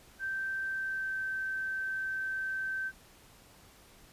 sine tone with pitch glide, 1561 to 1549.3 Hz, G6 to G6, -8 to -21 cents, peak -32 dBFS, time 0.19-2.92 s, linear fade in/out 50 ms, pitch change -13 cents, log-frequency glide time 0.64-1.19 s, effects pink hiss -58 dBFS RMS until 4.12 s + resampled to 32000 Hz

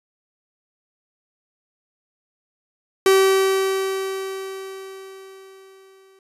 45% pulse tone with exponential decay, 384.6 Hz, G4, 33 cents flat, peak -11 dBFS, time 3.06-6.19 s, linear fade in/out 2 ms, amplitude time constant 680 ms, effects resampled to 32000 Hz

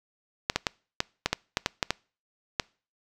clicks, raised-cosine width 0.2 ms, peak -6 dBFS, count 11, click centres 0.499 / 0.56 / 0.668 / 1.004 / 1.26 / 1.33 / 1.571 / 1.661 / 1.828 / 1.906 / 2.598 s, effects noise-tail reverb RT60 0.4 s tail -26 dB re dry

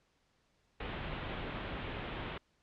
pink low-pass noise, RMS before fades -41 dBFS, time 0.8-2.38 s, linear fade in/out 5 ms, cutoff 3500 Hz, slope 48 dB/octave, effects pink hiss -74 dBFS RMS until 2.62 s + low-pass 6000 Hz 12 dB/octave

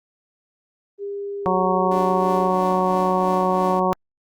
sine tone with pitch glide, 402.2 to 396.4 Hz, G4 to G4, +44 to +19 cents, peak -26 dBFS, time 0.98-2.52 s, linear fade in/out 50 ms, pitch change -25 cents, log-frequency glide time 1.72-2.09 s
harmonic tone, 185 Hz, F#3, in tune, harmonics 1 / 2 / 3 / 4 / 5 / 6, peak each -24 / -24 / -24 / -24 / -24 / -24 dBFS, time 1.46-3.93 s, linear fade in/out 0 ms
sawtooth tone with tremolo, 293.7 Hz, D4, in tune, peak -27 dBFS, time 1.91-3.8 s, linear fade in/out 5 ms, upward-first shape triangle, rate 3 Hz, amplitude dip 60%
effects Opus 24 kbps

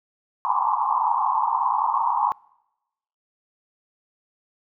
white band-pass noise, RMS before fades -22 dBFS, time 0.45-2.32 s, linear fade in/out 0 ms, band 820 to 1100 Hz, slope 96 dB/octave, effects noise-tail reverb RT60 0.9 s tail -26 dB re dry

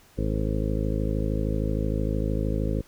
harmonic tone, 53.1 Hz, G#1, 39 cents sharp, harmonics 1 / 2 / 3 / 4 / 5 / 6 / 8 / 9 / 10, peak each -27 / -30 / -32 / -33 / -34 / -35 / -36 / -37 / -37 dBFS, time 0.17-2.82 s, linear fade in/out 20 ms, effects pink hiss -56 dBFS RMS until 2.87 s

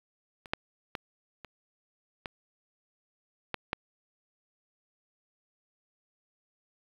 clicks, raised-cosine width 0.3 ms, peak -28 / -11 / -17 / -27 / -19 / -14 / -12 dBFS, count 7, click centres 0.458 / 0.535 / 0.952 / 1.447 / 2.258 / 3.543 / 3.731 s, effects low-pass 4000 Hz 12 dB/octave + 8-bit

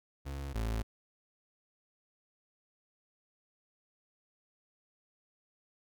35% pulse tone pair in turn, 69.3 / 55.39 Hz, C#2 / A1, 0 / +12 cents, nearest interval major third, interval 388 cents, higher first, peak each -36 / -30 dBFS, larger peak second, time 0.25-0.54 / 0.54-0.83 s, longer neither, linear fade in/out 20 ms, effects none

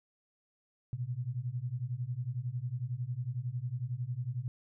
sine beating tone pair, 117.6 / 128.6 Hz, A#2 / C3, +16 / -30 cents, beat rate 11 Hz, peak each -37 / -36 dBFS, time 0.93-4.48 s, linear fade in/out 0 ms, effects none

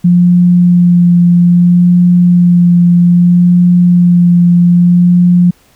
sine tone with vibrato, 175.6 Hz, F3, 10 cents sharp, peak -3 dBFS, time 0.04-5.51 s, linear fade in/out 10 ms, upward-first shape sine, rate 0.62 Hz, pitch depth 13 cents each way, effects pink hiss -48 dBFS RMS until 5.75 s

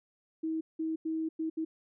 sine tone bursts at uneven times, 320.1 Hz, D#4, 49 cents sharp, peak -30 dBFS, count 5, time 0.43-0.61 / 0.79-0.96 / 1.05-1.29 / 1.39-1.5 / 1.57-1.65 s, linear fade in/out 10 ms, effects none

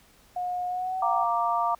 sine tone with pitch glide, 720 to 758.9 Hz, F#5 to F#5, -47 to +44 cents, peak -27 dBFS, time 0.36-1.24 s, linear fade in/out 5 ms, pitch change +91 cents, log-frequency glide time 0.68-1.04 s
sine chord, Bb major, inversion second, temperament equal, 698.5 / 932.3 / 1174.7 Hz, F5 / Bb5 / D6, 0 / 0 / 0 cents, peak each -27 dBFS, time 1.02-1.75 s, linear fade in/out 5 ms
effects pink hiss -58 dBFS RMS until 1.79 s

